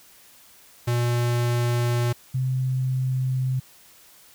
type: tone pair in turn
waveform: square / sine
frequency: 120.2 / 129.72 Hz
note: B2 / C3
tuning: -46 / -15 cents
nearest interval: minor second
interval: 131 cents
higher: second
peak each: -21 dBFS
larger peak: neither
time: 0.87-2.13 / 2.34-3.6 s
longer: neither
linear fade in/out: 10 ms
effects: white hiss -52 dBFS RMS until 4.34 s